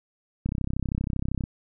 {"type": "click train", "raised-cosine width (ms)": 5, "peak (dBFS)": -15, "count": 33, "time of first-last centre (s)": [0.46, 1.439], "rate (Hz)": 32.7, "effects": []}